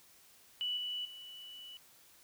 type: tone with level steps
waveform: sine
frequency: 2960 Hz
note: F#7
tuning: in tune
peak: -33 / -36 / -47 dBFS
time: 0.61-1.77 s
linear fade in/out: 0 ms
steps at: 0.77 / 1.05 s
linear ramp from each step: 2 ms
effects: white hiss -62 dBFS RMS until 2.23 s